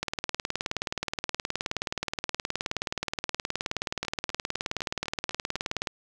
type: two click trains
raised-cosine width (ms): 0.2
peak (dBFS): -11 / -24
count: 112 / 7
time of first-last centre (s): 0.03-5.872 / 4.05-5.561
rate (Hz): 19 / 3.97
effects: none